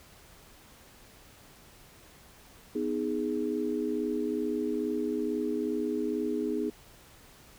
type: chord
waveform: sine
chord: G# minor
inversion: first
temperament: just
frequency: 249.2 / 311.5 / 415.3 Hz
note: B3 / D#4 / G#4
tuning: +16 / +2 / 0 cents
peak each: -33 / -32 / -32 dBFS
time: 2.75-6.7 s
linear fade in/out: 5 ms
effects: pink hiss -55 dBFS RMS until 7.58 s